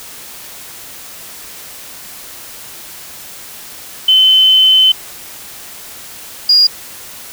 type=tone pair in turn; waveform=sine; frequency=3056 / 4851 Hz; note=G7 / D#8; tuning=-45 / -45 cents; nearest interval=minor sixth; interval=800 cents; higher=second; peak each=-5 dBFS; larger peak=neither; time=4.08-4.92 / 6.49-6.67 s; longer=first; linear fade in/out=5 ms; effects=white hiss -32 dBFS RMS until 7.32 s